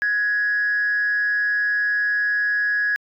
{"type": "tone with frequency modulation", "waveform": "sine", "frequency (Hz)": 1670, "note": "G#6", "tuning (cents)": 9, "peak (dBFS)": -17, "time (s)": [0.02, 2.96], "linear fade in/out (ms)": 0, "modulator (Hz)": 200, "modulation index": 0.29, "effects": ["tanh soft clip ceiling -14 dBFS"]}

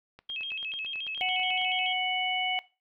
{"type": "click train", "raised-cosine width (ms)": 0.3, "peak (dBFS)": -32, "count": 14, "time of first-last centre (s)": [0.19, 1.615], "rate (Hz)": 9.12}
{"type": "tone with vibrato", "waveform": "sine", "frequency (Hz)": 2887, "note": "F#7", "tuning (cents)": -43, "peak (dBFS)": -32, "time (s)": [0.29, 1.93], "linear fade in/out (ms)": 5, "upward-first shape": "square", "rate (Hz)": 7, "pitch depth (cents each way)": 190}
{"type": "harmonic tone", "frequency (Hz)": 740, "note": "F#5", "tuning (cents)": 0, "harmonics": [1, 3, 4], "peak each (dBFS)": [-31, -31, -31], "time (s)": [1.21, 2.59], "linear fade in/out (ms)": 0}
{"effects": ["noise-tail reverb RT60 0.3 s tail -20 dB re dry"]}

